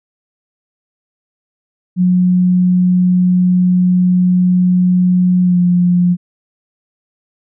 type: tone with pitch glide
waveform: sine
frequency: 181 to 177.28 Hz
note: F#3 to F3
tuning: -38 to +26 cents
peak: -8 dBFS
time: 1.96-6.17 s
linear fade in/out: 50 ms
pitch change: -36 cents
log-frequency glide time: 5.43-5.58 s
effects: none